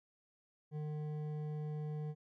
sine tone with hard clipping, 151.3 Hz, D#3, 48 cents flat, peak -40 dBFS, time 0.71-2.15 s, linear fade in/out 50 ms, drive 9 dB, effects none

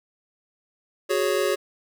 square chord, F# suspended second, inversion none, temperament just, 370 / 416.2 / 555 Hz, F#4 / G#4 / C#5, 0 / +4 / +2 cents, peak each -26 dBFS, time 1.09-1.56 s, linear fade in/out 20 ms, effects none

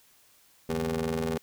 25% pulse ring-modulated tone, 82.41 Hz, E2, in tune, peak -21 dBFS, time 0.69-1.38 s, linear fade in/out 5 ms, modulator 319 Hz, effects white hiss -61 dBFS RMS until 1.42 s

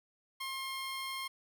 15% pulse tone, 1067 Hz, C6, 34 cents sharp, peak -31 dBFS, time 0.4-1.28 s, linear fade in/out 10 ms, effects none

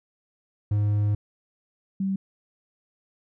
triangle / sine tone pair in turn, 103.83 / 192.97 Hz, G#2 / G3, 0 / -27 cents, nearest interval major seventh, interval 1073 cents, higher second, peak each -18 / -23 dBFS, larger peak first, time 0.71-1.15 / 2-2.16 s, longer first, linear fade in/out 5 ms, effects none

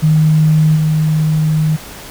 sine tone with level steps, 155.6 Hz, D#3, in tune, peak -7 / -10 dBFS, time 0.02-1.77 s, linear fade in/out 20 ms, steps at 0.75 s, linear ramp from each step 20 ms, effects pink hiss -32 dBFS RMS until 2.1 s

